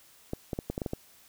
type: clicks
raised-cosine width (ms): 2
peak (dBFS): -18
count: 8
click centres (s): 0.334 / 0.532 / 0.589 / 0.7 / 0.779 / 0.818 / 0.862 / 0.934
effects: white hiss -58 dBFS RMS until 1.28 s